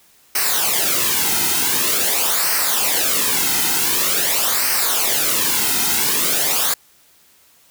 white noise with flanger, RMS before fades -18 dBFS, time 0.35-6.74 s, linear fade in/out 5 ms, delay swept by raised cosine 0.28 to 1.78 ms, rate 0.46 Hz, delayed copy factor -0.7, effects white hiss -53 dBFS RMS until 7.7 s

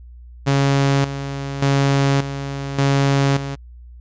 sawtooth tone with tremolo, 138.59 Hz, C#3, in tune, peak -10 dBFS, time 0.46-3.56 s, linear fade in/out 20 ms, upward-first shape square, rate 0.86 Hz, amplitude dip 70%, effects added 60 Hz sine -37 dBFS peak until 4 s + resampled to 16000 Hz

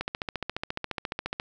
click train, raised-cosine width 0.3 ms, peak -14 dBFS, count 21, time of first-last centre 0.01-1.399 s, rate 14.4 Hz, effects none

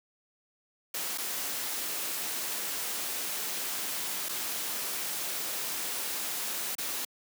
white noise with dropouts, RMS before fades -34 dBFS, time 0.94-7.05 s, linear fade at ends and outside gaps 5 ms, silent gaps 1.177-1.182 / 4.287-4.291 / 6.752-6.782 s, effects high-pass 200 Hz 12 dB/octave

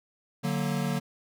square chord, D augmented, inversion none, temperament equal, 146.83 / 185 / 233.1 Hz, D3 / F#3 / A#3, 0 / 0 / 0 cents, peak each -31 / -32 / -33 dBFS, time 0.43-1 s, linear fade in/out 20 ms, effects none

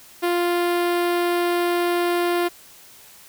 sawtooth tone with notch filter, 349.2 Hz, F4, in tune, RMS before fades -21 dBFS, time 0.22-2.49 s, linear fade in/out 20 ms, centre 6600 Hz, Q 0.97, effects white hiss -47 dBFS RMS until 3.28 s

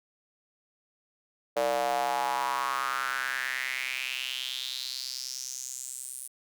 square tone with high-pass filter sweep, 64.7 Hz, C2, 19 cents flat, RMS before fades -32 dBFS, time 1.56-6.28 s, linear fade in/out 10 ms, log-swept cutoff 560 to 9700 Hz, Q 4.9, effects none

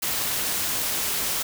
white noise with amplitude modulation, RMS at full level -24 dBFS, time 0.02-1.43 s, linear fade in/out 10 ms, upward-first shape sine, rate 221 Hz, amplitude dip 45%, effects none

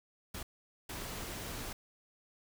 pink noise bursts at uneven times, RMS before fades -42 dBFS, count 2, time 0.34-0.43 / 0.89-1.73 s, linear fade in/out 5 ms, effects none

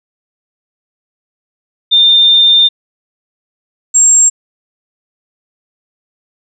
sine tone pair in turn, 3608 / 7518 Hz, A7 / A#8, +43 / +14 cents, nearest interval octave + minor second, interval 1271 cents, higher second, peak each -4 dBFS, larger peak neither, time 1.91-2.69 / 3.94-4.3 s, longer first, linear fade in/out 20 ms, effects none

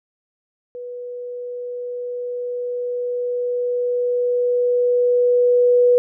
sine tone with level ramp, 489.9 Hz, B4, 14 cents flat, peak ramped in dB -29 to -10 dBFS, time 0.75-5.98 s, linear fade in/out 0 ms, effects none

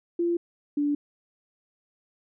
sine tone pair in turn, 343.4 / 290.7 Hz, F4 / D4, -29 / -18 cents, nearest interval minor third, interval 289 cents, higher first, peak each -22 dBFS, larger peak neither, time 0.19-0.37 / 0.77-0.95 s, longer neither, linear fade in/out 5 ms, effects none

